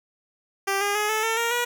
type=tone with pitch steps; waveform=10% pulse; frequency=392.8 / 406.4 / 420.5 / 435.1 / 450.2 / 465.8 / 481.9 Hz; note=G4 / G#4 / G#4 / A4 / A4 / A#4 / B4; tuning=+4 / -38 / +22 / -19 / +40 / -1 / -43 cents; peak=-14 dBFS; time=0.67-1.65 s; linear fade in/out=10 ms; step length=140 ms; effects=none